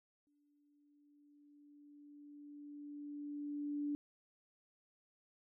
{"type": "tone with exponential growth", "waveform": "sine", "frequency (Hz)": 291.3, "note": "D4", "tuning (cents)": -14, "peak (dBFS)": -35, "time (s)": [0.27, 3.95], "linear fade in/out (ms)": 0, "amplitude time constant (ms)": 800, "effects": []}